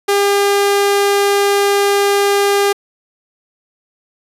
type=tone; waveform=sawtooth; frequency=402.2 Hz; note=G4; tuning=44 cents sharp; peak=-7 dBFS; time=0.08-2.73 s; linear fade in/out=10 ms; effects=resampled to 32000 Hz